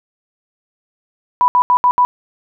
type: tone bursts at uneven times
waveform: sine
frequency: 987.8 Hz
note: B5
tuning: in tune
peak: -8 dBFS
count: 5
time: 1.41-1.48 / 1.55-1.62 / 1.7-1.77 / 1.84-1.91 / 1.98-2.05 s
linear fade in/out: 0 ms
effects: none